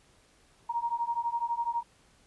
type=beating tone pair; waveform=sine; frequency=932.3 / 944.3 Hz; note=A#5 / A#5; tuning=0 / +22 cents; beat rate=12 Hz; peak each=-32 / -31 dBFS; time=0.69-1.83 s; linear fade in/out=10 ms; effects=pink hiss -63 dBFS RMS until 2.26 s + resampled to 24000 Hz